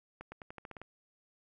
accelerating click train, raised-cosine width 0.5 ms, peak -30 dBFS, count 9, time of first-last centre 0.21-0.816 s, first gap 110 ms, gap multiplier 0.89, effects none

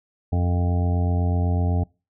harmonic tone, 88 Hz, F2, 14 cents sharp, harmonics 1 / 2 / 3 / 4 / 5 / 7 / 8 / 9, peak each -19 / -28 / -31 / -41 / -35 / -37 / -37 / -37 dBFS, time 0.32-1.84 s, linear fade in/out 10 ms, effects noise-tail reverb RT60 0.3 s tail -25 dB re dry

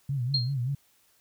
sine tone with vibrato, 130 Hz, C3, 11 cents flat, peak -26 dBFS, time 0.09-0.75 s, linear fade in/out 5 ms, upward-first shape sine, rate 5.2 Hz, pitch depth 150 cents each way
sine tone with exponential decay, 4222 Hz, C8, 15 cents sharp, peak -20 dBFS, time 0.34-0.54 s, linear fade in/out 5 ms, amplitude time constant 43 ms
effects white hiss -65 dBFS RMS until 1.2 s

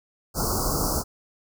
pink band-stop noise, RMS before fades -25 dBFS, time 0.34-1.04 s, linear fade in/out 50 ms, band 1400 to 4500 Hz, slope 96 dB/octave, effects none

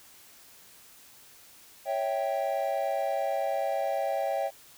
triangle chord, C# diminished, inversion none, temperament equal with one note detuned, 554.4 / 654.7 / 784 Hz, C#5 / E5 / G5, 0 / -12 / 0 cents, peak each -29 dBFS, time 1.85-4.51 s, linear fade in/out 50 ms, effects tanh soft clip ceiling -15 dBFS + white hiss -54 dBFS RMS until 4.77 s

